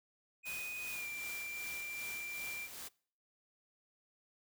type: tone with pitch glide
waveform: triangle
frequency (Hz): 2489 to 2363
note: D#7 to D7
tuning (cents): 0 to +10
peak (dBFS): -39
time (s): 0.43-2.69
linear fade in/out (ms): 50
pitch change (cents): -90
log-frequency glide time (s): 0.91-1.06
type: noise with tremolo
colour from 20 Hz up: white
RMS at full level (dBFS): -46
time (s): 0.45-2.89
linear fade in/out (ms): 20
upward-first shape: sine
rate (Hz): 2.6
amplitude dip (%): 45
effects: noise-tail reverb RT60 0.5 s tail -24 dB re dry